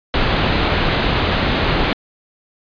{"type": "low-pass noise", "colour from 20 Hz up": "pink", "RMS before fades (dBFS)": -17, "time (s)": [0.14, 1.93], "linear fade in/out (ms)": 0, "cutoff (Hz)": 4200, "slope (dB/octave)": 48, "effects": ["resampled to 11025 Hz"]}